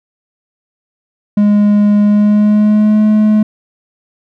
triangle tone with pitch glide, 206.8 to 213.5 Hz, G#3 to G#3, -7 to +48 cents, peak -4 dBFS, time 1.37-3.43 s, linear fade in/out 5 ms, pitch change +55 cents, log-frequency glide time 2.02-3.03 s, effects none

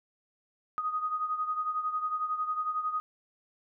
sine beating tone pair, 1244.5 / 1255.5 Hz, D#6 / D#6, 0 / +15 cents, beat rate 11 Hz, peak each -30 / -36 dBFS, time 0.78-3 s, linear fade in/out 0 ms, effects none

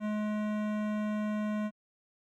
sine tone with hard clipping, 211.7 Hz, G#3, 33 cents sharp, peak -32 dBFS, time 0-1.71 s, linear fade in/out 50 ms, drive 17 dB, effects Opus 48 kbps

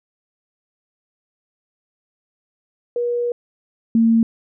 sine tone pair in turn, 480.4 / 227.5 Hz, B4 / A#3, -48 / -42 cents, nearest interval octave + minor second, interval 1294 cents, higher first, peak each -18 / -11 dBFS, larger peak second, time 2.96-3.32 / 3.95-4.23 s, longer first, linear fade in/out 2 ms, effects none

